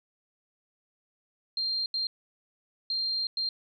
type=tone bursts at uneven times; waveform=sine; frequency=4186 Hz; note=C8; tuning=in tune; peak=-27 dBFS; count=4; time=1.57-1.86 / 1.94-2.07 / 2.9-3.27 / 3.37-3.49 s; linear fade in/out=2 ms; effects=none